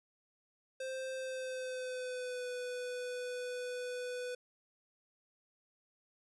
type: tone with pitch glide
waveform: square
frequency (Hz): 523.3 to 496.2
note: C5 to B4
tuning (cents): 0 to +8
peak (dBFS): -39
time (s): 0.8-4.35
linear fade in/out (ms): 5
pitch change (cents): -92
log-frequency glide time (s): 1.15-2.47
effects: resampled to 24000 Hz